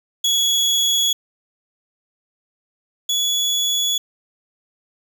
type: tone pair in turn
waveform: 30% pulse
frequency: 3365 / 3396 Hz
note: G#7 / G#7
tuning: +22 / +38 cents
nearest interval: unison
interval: 16 cents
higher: second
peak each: -13 / -15 dBFS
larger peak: first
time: 0.24-1.13 / 3.09-3.98 s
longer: neither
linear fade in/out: 5 ms
effects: none